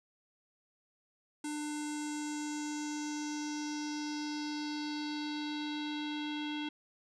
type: tone with low-pass filter sweep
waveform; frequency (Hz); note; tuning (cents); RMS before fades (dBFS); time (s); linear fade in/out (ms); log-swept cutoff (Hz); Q
square; 298.7; D4; +29; -38; 1.44-6.69; 5; 8700 to 3300; 4.3
effects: none